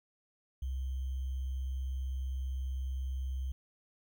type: tone with sample-and-hold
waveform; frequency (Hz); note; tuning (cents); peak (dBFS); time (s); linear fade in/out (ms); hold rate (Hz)
sine; 65.41; C2; 0; -33; 0.62-3.52; 5; 3150
effects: none